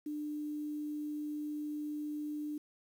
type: tone with quantisation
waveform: sine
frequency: 298.8 Hz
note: D4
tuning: 30 cents sharp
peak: -36 dBFS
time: 0.06-2.58 s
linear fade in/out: 5 ms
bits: 10
effects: none